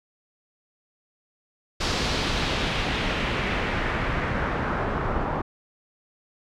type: noise with low-pass filter sweep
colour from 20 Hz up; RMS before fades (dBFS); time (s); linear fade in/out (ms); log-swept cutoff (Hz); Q
pink; -26; 1.8-5.42; 10; 5000 to 1100; 1.5
effects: none